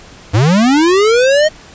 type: linear sweep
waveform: square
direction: up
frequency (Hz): 93 to 630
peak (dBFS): -8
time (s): 0.33-1.49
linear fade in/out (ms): 20
effects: pink hiss -38 dBFS RMS until 1.74 s + resampled to 16000 Hz